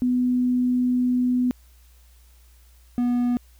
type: tone pair in turn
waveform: sine / triangle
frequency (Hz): 249.1 / 243.8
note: B3 / B3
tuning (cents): +15 / -22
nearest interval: unison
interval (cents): 37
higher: first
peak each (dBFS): -18 / -17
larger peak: second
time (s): 0.02-1.51 / 2.98-3.37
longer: first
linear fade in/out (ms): 0
effects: added 60 Hz sine -50 dBFS peak until 3.59 s + white hiss -60 dBFS RMS until 3.59 s